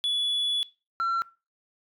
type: tone pair in turn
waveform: sine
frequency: 3418 / 1356.4 Hz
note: G#7 / E6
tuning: +49 / +49 cents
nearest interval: octave + major third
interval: 1600 cents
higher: first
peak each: -21 dBFS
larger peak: neither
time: 0.04-0.63 / 1-1.22 s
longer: first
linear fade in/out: 0 ms
effects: noise-tail reverb RT60 0.3 s tail -22 dB re dry + tanh soft clip ceiling -23 dBFS